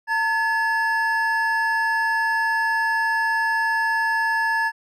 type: tone pair together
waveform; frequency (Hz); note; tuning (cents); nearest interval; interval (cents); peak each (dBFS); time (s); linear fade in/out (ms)
triangle; 905 / 1708.4; A5 / G#6; +48 / +48; major seventh; 1100; -21 / -19; 0.07-4.72; 50
effects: none